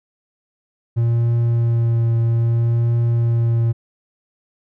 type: tone with vibrato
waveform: triangle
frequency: 116.54 Hz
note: A#2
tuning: in tune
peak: -12 dBFS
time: 0.96-3.73 s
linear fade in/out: 20 ms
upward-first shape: triangle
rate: 0.62 Hz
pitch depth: 18 cents each way
effects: none